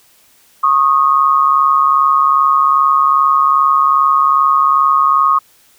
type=tone pair together; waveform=sine; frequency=1096.5 / 1239 Hz; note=C#6 / D#6; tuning=-19 / -8 cents; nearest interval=major second; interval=211 cents; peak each=-11 dBFS; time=0.63-5.39 s; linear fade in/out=10 ms; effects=white hiss -50 dBFS RMS until 5.78 s